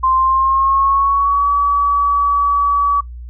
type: tone with pitch glide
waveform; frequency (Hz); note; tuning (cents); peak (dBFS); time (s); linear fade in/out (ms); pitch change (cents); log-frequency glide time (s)
sine; 1046.5 to 1141.2; C6 to C#6; 0 to +50; -11; 0.03-3.01; 10; +150; 0.16-1.5
effects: noise-tail reverb RT60 0.1 s tail -21 dB re dry + added 60 Hz sine -28 dBFS peak until 3.29 s